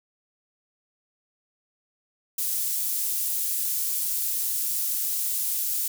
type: high-pass noise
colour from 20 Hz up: pink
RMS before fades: -27 dBFS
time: 2.38-5.88 s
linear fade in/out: 5 ms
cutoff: 11000 Hz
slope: 12 dB/octave
effects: none